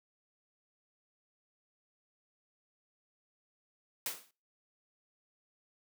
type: noise with exponential decay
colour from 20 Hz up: white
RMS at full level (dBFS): -33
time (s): 4.06-4.31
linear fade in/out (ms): 2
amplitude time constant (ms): 53
effects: noise-tail reverb RT60 0.4 s tail -26 dB re dry + high-pass 200 Hz 12 dB/octave